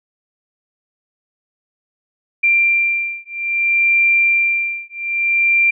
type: beating tone pair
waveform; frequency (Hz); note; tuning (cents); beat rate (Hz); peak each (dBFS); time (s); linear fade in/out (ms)
sine; 2370 / 2370.61; D7 / D7; +15 / +16; 0.61; -16; 2.43-5.71; 10
effects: none